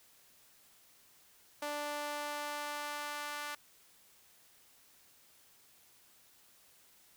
sawtooth tone with high-pass filter sweep, 293.8 Hz, D4, 1 cent sharp, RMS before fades -40 dBFS, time 1.62-3.55 s, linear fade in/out 5 ms, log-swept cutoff 620 to 1200 Hz, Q 1.3, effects white hiss -64 dBFS RMS until 7.16 s

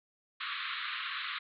pink band-pass noise, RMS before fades -38 dBFS, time 0.4-1.39 s, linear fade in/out 10 ms, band 1100 to 4100 Hz, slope 96 dB/octave, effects none

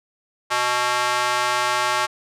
square tone with high-pass filter, 123.47 Hz, B2, in tune, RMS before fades -21 dBFS, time 0.5-2.07 s, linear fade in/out 20 ms, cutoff 1000 Hz, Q 1.5, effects low-pass 9000 Hz 12 dB/octave

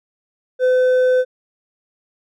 sine tone with hard clipping, 508 Hz, B4, 49 cents sharp, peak -13 dBFS, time 0.59-1.25 s, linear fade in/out 50 ms, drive 4 dB, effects none

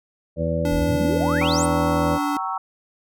harmonic tone, 82.6 Hz, E2, 4 cents sharp, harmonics 1 / 2 / 3 / 4 / 6 / 7, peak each -27 / -25 / -31 / -33 / -28 / -25 dBFS, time 0.36-2.19 s, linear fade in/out 50 ms
square tone, 289.5 Hz, D4, 25 cents flat, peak -24 dBFS, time 0.65-2.37 s, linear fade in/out 2 ms
sine exponential sweep, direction up, 32.61 to 9420 Hz, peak -24 dBFS, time 0.71-1.66 s, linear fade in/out 10 ms
sine chord, G diminished seventh, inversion none, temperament equal with one note detuned, 768.3 / 932.3 / 1108.7 / 1318.5 Hz, G5 / Bb5 / Db6 / Fb6, -35 / 0 / 0 / 0 cents, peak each -29 dBFS, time 1.41-2.58 s, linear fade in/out 5 ms
effects none

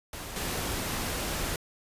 pink noise with level steps, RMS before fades -39 / -32 dBFS, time 0.13-1.56 s, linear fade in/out 2 ms, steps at 0.36 s, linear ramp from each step 2 ms, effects resampled to 32000 Hz

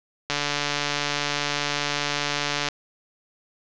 click train, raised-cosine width 0.2 ms, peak -7 dBFS, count 347, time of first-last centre 0.3-2.686 s, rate 145 Hz, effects resampled to 16000 Hz + 7-bit

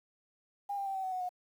sine tone with pitch steps, 807 / 792.7 / 778.6 / 764.8 / 751.2 / 737.9 / 724.8 Hz, G#5 / G5 / G5 / G5 / F#5 / F#5 / F#5, -50 / +19 / -12 / -43 / +26 / -5 / -36 cents, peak -33 dBFS, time 0.69-1.292 s, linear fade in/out 10 ms, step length 86 ms, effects 10-bit

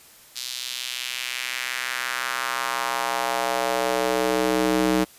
square tone with high-pass filter sweep, 62.8 Hz, B1, 30 cents sharp, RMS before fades -25 dBFS, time 0.35-5.05 s, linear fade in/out 20 ms, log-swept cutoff 4300 to 270 Hz, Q 1.8, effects white hiss -50 dBFS RMS until 5.18 s + resampled to 32000 Hz

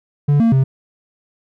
triangle tone with pitch steps, 144.7 / 228.8 / 133.2 Hz, D3 / A#3 / C3, -25 / -32 / +31 cents, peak -8 dBFS, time 0.28-0.64 s, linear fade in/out 10 ms, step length 120 ms, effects none

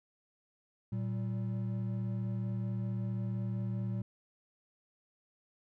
triangle tone pair together, 116.04 / 191.6 Hz, A#2 / G3, -7 / -39 cents, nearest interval major sixth, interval 868 cents, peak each -32 / -36 dBFS, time 0.92-4.02 s, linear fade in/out 5 ms, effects none

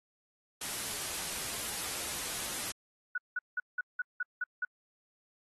white noise, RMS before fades -37 dBFS, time 0.61-2.72 s, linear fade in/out 5 ms
sine tone bursts, 1472 Hz, F#6, 9 cents flat, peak -30 dBFS, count 8, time 3.15-4.65 s, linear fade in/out 5 ms, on 30 ms, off 180 ms
effects AAC 32 kbps

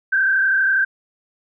sine tone with frequency modulation, 1567 Hz, G6, 1 cent flat, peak -14 dBFS, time 0.12-0.85 s, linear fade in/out 10 ms, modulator 32.3 Hz, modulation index 1.5, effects none

